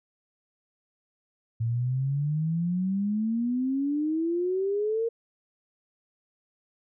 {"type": "exponential sweep", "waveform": "sine", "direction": "up", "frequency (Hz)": [112.5, 466.2], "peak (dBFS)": -24, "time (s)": [1.6, 5.09], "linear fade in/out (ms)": 10, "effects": []}